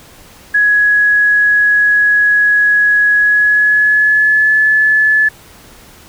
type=tone with pitch glide; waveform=sine; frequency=1675 to 1726.1 Hz; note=G#6 to A6; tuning=+14 to -34 cents; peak=-7 dBFS; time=0.54-5.29 s; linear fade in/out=10 ms; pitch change=+52 cents; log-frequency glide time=3.17-4.54 s; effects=pink hiss -40 dBFS RMS until 6.08 s